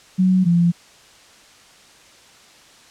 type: tone pair in turn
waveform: sine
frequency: 185.6 / 172.05 Hz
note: F#3 / F3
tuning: +6 / -26 cents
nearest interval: minor second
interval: 132 cents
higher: first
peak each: -12 dBFS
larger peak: neither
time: 0.18-0.45 / 0.45-0.72 s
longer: neither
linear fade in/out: 20 ms
effects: white hiss -48 dBFS RMS until 2.9 s + low-pass 7000 Hz 12 dB/octave